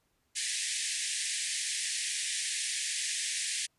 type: band-pass noise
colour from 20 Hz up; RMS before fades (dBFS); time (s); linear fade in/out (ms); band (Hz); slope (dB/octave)
white; -34; 0.35-3.67; 20; 1700 to 10000; 96
effects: pink hiss -75 dBFS RMS until 3.78 s + resampled to 32000 Hz